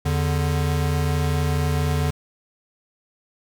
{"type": "tone pair together", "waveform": "square", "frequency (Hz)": [82.39, 146.8], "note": ["E2", "D3"], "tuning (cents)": [0, 0], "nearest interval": "minor seventh", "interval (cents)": 1000, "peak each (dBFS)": -23, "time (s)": [0.05, 2.11], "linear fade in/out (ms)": 10, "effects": []}